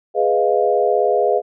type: chord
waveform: sine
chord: F half-diminished seventh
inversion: first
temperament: equal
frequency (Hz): 415.3 / 493.9 / 622.3 / 698.5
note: Ab4 / Cb5 / Eb5 / F5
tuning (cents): 0 / 0 / 0 / 0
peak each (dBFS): -18 / -19 / -20 / -19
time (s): 0.14-1.42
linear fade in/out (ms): 50
effects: none